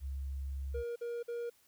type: tone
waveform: sine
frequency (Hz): 68.1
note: C#2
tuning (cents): -30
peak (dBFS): -36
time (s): 0-0.84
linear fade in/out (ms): 50
type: tone bursts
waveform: triangle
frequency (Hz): 473.2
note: A#4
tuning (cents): +26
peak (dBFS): -34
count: 3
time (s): 0.74-1.5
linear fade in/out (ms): 10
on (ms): 220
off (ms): 50
effects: white hiss -68 dBFS RMS until 1.67 s